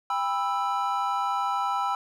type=chord; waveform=triangle; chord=E minor; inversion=first; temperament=equal with one note detuned; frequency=799.1 / 987.8 / 1318.5 Hz; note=G5 / B5 / E6; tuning=+33 / 0 / 0 cents; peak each=-27 dBFS; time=0.1-1.95 s; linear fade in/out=2 ms; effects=none